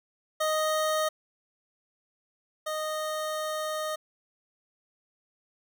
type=tone pair in turn; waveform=25% pulse; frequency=622.3 / 619.2 Hz; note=D#5 / D#5; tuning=0 / -9 cents; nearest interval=unison; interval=9 cents; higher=first; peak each=-21 / -26 dBFS; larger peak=first; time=0.4-1.09 / 2.66-3.96 s; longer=second; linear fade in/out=10 ms; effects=none